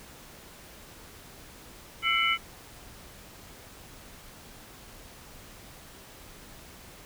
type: tone cluster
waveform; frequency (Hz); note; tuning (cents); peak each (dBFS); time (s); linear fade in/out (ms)
sine; 1340 / 2071 / 2185 / 2322 / 2978; E6 / C7 / C#7 / D7 / F#7; +28 / -18 / -26 / -20 / +11; -28 / -30 / -29 / -34 / -28; 2.02-2.38; 50
effects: pink hiss -49 dBFS RMS until 7.05 s